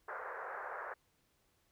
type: band-pass noise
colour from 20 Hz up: white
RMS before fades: -44 dBFS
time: 0.08-0.94 s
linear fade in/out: 5 ms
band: 430 to 1700 Hz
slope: 48 dB/octave
effects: pink hiss -75 dBFS RMS until 1.71 s